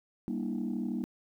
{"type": "chord", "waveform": "sine", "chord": "E half-diminished seventh", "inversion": "first", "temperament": "just", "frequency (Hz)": [197.78, 237.3, 296.7, 329.6], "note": ["G3", "Bb3", "D4", "E4"], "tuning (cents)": [16, 31, 18, 0], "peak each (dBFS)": [-35, -33, -38, -39], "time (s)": [0.28, 1.04], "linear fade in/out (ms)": 0, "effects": ["tanh soft clip ceiling -25 dBFS", "11-bit"]}